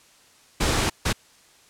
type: noise bursts at uneven times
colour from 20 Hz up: pink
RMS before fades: -22 dBFS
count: 2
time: 0.6-0.9 / 1.05-1.13 s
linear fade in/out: 10 ms
effects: white hiss -55 dBFS RMS until 1.69 s + low-pass 9000 Hz 12 dB/octave